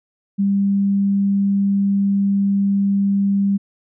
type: tone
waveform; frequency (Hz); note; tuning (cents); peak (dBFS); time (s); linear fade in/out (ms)
sine; 198.5; G3; +22; -14; 0.38-3.58; 20
effects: none